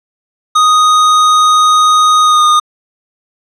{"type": "tone with pitch glide", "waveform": "square", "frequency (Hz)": [1244.5, 1225.9], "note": ["D#6", "D#6"], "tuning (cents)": [0, -26], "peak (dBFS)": -6, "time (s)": [0.55, 2.6], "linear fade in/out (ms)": 10, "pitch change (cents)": -26, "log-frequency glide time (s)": [2.23, 2.43], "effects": ["low-pass 7000 Hz 12 dB/octave"]}